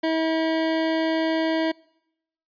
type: tone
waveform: 25% pulse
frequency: 321.9 Hz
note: E4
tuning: 41 cents flat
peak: -17 dBFS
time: 0.03-1.72 s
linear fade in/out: 10 ms
effects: noise-tail reverb RT60 0.8 s tail -25 dB re dry + resampled to 11025 Hz